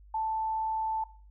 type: tone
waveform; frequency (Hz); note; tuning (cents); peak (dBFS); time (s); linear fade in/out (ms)
sine; 881; A5; +2; -28; 0.14-1.04; 5
effects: noise-tail reverb RT60 0.4 s tail -17 dB re dry + added 50 Hz sine -51 dBFS peak until 1.3 s